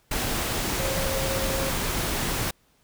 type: tone in noise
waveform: sine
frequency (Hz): 537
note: C5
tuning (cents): +45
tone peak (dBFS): -30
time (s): 0.79-1.7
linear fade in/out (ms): 5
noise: pink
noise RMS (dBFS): -27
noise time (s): 0.11-2.51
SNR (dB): -6
effects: pink hiss -64 dBFS RMS until 2.83 s